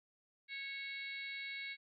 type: harmonic tone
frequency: 551 Hz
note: C#5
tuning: 11 cents flat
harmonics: 3 / 4 / 5 / 6 / 7 / 8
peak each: -52 / -43 / -57 / -59 / -50 / -56 dBFS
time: 0.48-1.77 s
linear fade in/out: 50 ms
effects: none